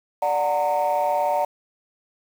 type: chord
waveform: sine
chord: D augmented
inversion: none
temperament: just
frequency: 587.3 / 734.2 / 917.7 Hz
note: D5 / F#5 / A#5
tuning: 0 / -14 / -27 cents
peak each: -22 dBFS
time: 0.22-1.45 s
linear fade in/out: 5 ms
effects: tanh soft clip ceiling -14 dBFS + 7-bit